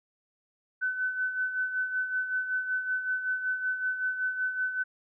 sine tone with tremolo, 1511 Hz, F#6, 36 cents sharp, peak -25 dBFS, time 0.81-4.84 s, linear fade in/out 20 ms, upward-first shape sine, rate 5.3 Hz, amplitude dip 60%, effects none

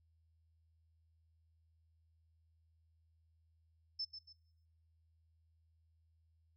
sine tone with echo, 5270 Hz, E8, 1 cent flat, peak -37 dBFS, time 3.99-4.05 s, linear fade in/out 10 ms, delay 140 ms, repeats 2, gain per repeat -9 dB, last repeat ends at 4.33 s, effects noise-tail reverb RT60 1.0 s tail -24 dB re dry + added 81 Hz sine -70 dBFS peak until 6.56 s

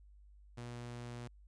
sawtooth tone, 120.4 Hz, B2, 44 cents flat, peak -40 dBFS, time 0.57-1.28 s, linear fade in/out 10 ms, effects added 50 Hz sine -57 dBFS peak until 1.47 s + resampled to 22050 Hz

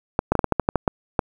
clicks, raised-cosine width 1 ms, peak -3 dBFS, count 11, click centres 0.191 / 0.32 / 0.353 / 0.392 / 0.443 / 0.523 / 0.597 / 0.689 / 0.757 / 0.878 / 1.192 s, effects 7-bit

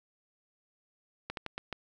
slowing click train, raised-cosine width 0.3 ms, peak -20 dBFS, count 5, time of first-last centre 1.3-1.727 s, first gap 72 ms, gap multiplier 1.27, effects none

